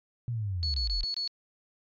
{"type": "linear sweep", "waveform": "sine", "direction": "down", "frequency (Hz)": [123.47, 34.58], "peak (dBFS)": -29, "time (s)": [0.28, 1.04], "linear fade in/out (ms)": 0}
{"type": "tone bursts", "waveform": "sine", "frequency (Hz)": 4400, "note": "C#8", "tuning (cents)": -14, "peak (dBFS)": -29, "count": 5, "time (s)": [0.63, 1.276], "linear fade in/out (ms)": 0, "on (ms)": 110, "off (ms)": 24}
{"effects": ["resampled to 11025 Hz"]}